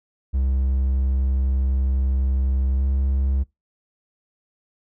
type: tone with pitch glide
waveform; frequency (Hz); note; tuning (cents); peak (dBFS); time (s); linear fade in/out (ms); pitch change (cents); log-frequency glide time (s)
triangle; 66 to 67.39; C2 to C#2; +16 to -48; -16; 0.33-3.44; 20; +36; 2.76-2.82
effects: noise-tail reverb RT60 0.2 s tail -24 dB re dry

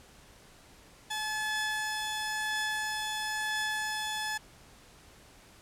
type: tone pair together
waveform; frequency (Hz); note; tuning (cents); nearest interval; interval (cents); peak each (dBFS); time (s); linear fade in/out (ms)
sawtooth; 860 / 1721; A5 / A6; -40 / -39; octave; 1201; -32 / -29; 1.1-4.38; 10
effects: pink hiss -56 dBFS RMS until 5.61 s + low-pass 11000 Hz 12 dB/octave

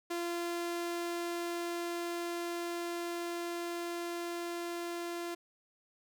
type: tone with level ramp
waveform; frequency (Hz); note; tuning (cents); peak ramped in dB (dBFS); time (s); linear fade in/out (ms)
sawtooth; 344.1; F4; -26; -30 to -33; 0.1-5.35; 10
effects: none

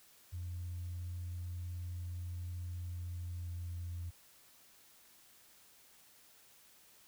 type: tone with pitch glide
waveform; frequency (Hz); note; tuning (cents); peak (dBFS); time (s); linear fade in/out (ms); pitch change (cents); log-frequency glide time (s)
sine; 88.1 to 86.49; F2 to F2; +16 to -16; -38; 0.32-4.11; 20; -32; 2.7-3.95
effects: tanh soft clip ceiling -35 dBFS + white hiss -63 dBFS RMS until 7.07 s

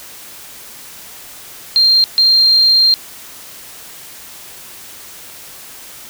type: tone bursts at uneven times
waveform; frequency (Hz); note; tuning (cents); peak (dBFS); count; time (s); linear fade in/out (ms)
sine; 4186; C8; 0; -7; 2; 1.76-2.04 / 2.18-2.94; 0
effects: white hiss -35 dBFS RMS until 6.09 s

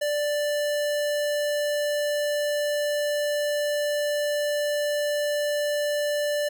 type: tone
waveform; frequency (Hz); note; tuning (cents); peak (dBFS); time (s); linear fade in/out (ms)
square; 588; D5; +2; -24; 0.01-6.49; 10
effects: none

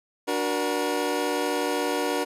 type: chord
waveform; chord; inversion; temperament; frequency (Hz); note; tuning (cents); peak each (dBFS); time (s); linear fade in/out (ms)
25% pulse; D augmented; none; equal with one note detuned; 293.7 / 370 / 476.5; D4 / F#4 / A#4; 0 / 0 / +38; -25 / -26 / -24; 0.27-2.25; 20
effects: resampled to 32000 Hz

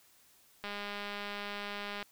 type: click train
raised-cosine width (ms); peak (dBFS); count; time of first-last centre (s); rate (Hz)
0.3; -24; 284; 0.64-2.027; 204
effects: white hiss -64 dBFS RMS until 2.11 s

